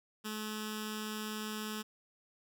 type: tone with notch filter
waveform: 10% pulse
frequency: 214.7 Hz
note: A3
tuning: 42 cents flat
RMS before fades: -40 dBFS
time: 0.24-1.83 s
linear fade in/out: 20 ms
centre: 670 Hz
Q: 0.52
effects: none